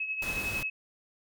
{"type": "tone with tremolo", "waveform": "sine", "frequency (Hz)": 2574, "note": "E7", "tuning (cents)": -42, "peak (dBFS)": -28, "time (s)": [0, 0.7], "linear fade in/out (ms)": 5, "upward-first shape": "triangle", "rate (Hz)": 11, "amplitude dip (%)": 65}
{"type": "noise", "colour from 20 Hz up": "pink", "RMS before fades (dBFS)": -38, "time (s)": [0.22, 0.63], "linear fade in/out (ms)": 2}
{"effects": []}